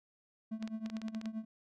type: tone with tremolo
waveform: triangle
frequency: 220.3 Hz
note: A3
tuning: 2 cents sharp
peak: -32 dBFS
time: 0.51-1.45 s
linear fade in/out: 10 ms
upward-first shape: triangle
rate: 9.5 Hz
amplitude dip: 90%
type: clicks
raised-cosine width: 0.2 ms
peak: -29 dBFS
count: 10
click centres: 0.626 / 0.676 / 0.861 / 0.9 / 0.968 / 1.017 / 1.083 / 1.148 / 1.214 / 1.257 s
effects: none